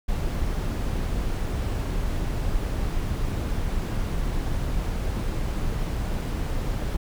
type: noise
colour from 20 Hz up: brown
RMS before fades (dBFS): -26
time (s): 0.08-6.97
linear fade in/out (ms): 10
effects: none